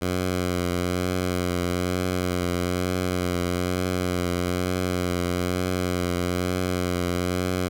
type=tone with vibrato; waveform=10% pulse; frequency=89.9 Hz; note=F#2; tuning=49 cents flat; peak=-15 dBFS; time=0.01-7.69 s; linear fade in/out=20 ms; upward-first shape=triangle; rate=1.1 Hz; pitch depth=36 cents each way; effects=none